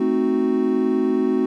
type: chord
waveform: triangle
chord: A diminished seventh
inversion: none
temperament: equal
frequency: 220 / 261.6 / 311.1 / 370 Hz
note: A3 / C4 / Eb4 / Gb4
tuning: 0 / 0 / 0 / 0 cents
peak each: -23 / -19 / -23 / -19 dBFS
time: 0-1.46 s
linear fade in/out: 5 ms
effects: none